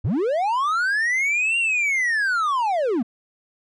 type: linear two-way sweep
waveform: triangle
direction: up then down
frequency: 73.2 to 2794 to 206 Hz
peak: -17 dBFS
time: 0.04-3.03 s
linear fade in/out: 10 ms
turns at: 1.58 s
effects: resampled to 24000 Hz